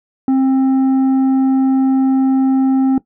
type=tone with tanh clipping; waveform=sine; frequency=265.1 Hz; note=C4; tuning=23 cents sharp; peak=-11 dBFS; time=0.28-2.98 s; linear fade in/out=2 ms; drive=6 dB; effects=noise-tail reverb RT60 0.1 s tail -17 dB re dry